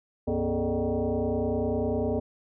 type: tone with frequency modulation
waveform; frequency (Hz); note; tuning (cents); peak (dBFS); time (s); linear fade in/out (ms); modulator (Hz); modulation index
sine; 100; G2; +35; -24; 0.27-2.2; 10; 170; 3.2
effects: none